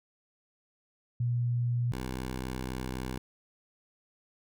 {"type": "tone pair in turn", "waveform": ["sine", "10% pulse"], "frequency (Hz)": [120.5, 63.83], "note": ["B2", "C2"], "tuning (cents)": [-42, -42], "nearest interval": "major seventh", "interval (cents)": 1100, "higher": "first", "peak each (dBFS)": -26, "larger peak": "neither", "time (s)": [[1.2, 1.92], [1.92, 3.18]], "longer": "second", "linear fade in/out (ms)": 5, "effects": []}